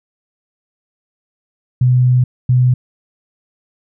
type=tone bursts at uneven times; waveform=sine; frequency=125.7 Hz; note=B2; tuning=31 cents sharp; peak=-8 dBFS; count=2; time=1.81-2.24 / 2.49-2.74 s; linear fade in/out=5 ms; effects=none